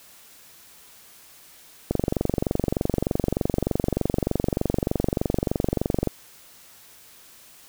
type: click train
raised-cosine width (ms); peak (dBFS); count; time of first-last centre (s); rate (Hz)
2; -8; 98; 1.91-6.073; 23.3
effects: white hiss -50 dBFS RMS until 7.68 s